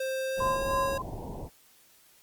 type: tone with pitch glide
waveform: square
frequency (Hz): 527 to 546.2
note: C5 to C#5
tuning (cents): +12 to -26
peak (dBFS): -30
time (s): 0-0.98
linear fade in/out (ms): 5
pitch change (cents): +62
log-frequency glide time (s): 0.29-0.73
type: low-pass noise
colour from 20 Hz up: pink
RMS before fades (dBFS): -38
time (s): 0.36-1.5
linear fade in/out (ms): 50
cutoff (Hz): 960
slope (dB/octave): 96
type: tone with tremolo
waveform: sine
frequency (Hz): 1031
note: C6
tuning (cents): -26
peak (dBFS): -25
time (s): 0.4-1.02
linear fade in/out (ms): 5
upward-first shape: sine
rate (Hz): 3.2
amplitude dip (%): 75
effects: white hiss -60 dBFS RMS until 2.22 s + Opus 32 kbps